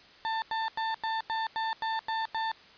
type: tone bursts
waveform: 35% pulse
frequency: 892 Hz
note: A5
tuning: 23 cents sharp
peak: -27 dBFS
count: 9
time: 0.25-2.516 s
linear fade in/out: 0 ms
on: 170 ms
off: 92 ms
effects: white hiss -54 dBFS RMS until 2.77 s + resampled to 11025 Hz